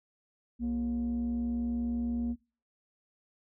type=tone pair together; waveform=sine; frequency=62.97 / 237.1 Hz; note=B1 / A#3; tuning=+34 / +30 cents; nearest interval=octave + major seventh; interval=2296 cents; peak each=-36 / -28 dBFS; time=0.59-2.36 s; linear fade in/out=50 ms; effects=noise-tail reverb RT60 0.4 s tail -24 dB re dry + tanh soft clip ceiling -26 dBFS